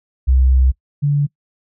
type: tone pair in turn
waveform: sine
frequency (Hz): 64.7 / 144.2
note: C2 / D3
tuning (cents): -19 / -31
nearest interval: octave + major second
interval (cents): 1388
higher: second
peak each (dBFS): -9 / -12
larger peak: first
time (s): 0.27-0.72 / 1.02-1.27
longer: first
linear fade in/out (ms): 20
effects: noise-tail reverb RT60 0.1 s tail -23 dB re dry